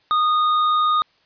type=tone with tanh clipping; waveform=sine; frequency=1233 Hz; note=D#6; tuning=16 cents flat; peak=-17 dBFS; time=0.11-1.02 s; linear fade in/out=0 ms; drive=10 dB; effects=white hiss -60 dBFS RMS until 1.25 s + resampled to 11025 Hz